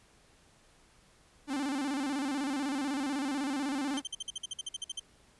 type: tone with vibrato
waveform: 45% pulse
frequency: 277.2 Hz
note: C#4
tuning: in tune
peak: -31 dBFS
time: 1.47-4.02 s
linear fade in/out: 50 ms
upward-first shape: square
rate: 16 Hz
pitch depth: 94 cents each way
type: tone bursts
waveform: sawtooth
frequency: 3123 Hz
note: G7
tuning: 7 cents flat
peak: -31 dBFS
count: 14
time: 3.97-4.997 s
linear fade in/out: 5 ms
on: 26 ms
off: 51 ms
effects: pink hiss -63 dBFS RMS until 5.39 s + resampled to 24000 Hz